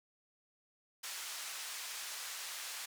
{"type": "band-pass noise", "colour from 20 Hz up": "white", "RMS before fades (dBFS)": -44, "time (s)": [1.03, 2.86], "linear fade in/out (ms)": 10, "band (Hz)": [930, 8500], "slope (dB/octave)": 12, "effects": []}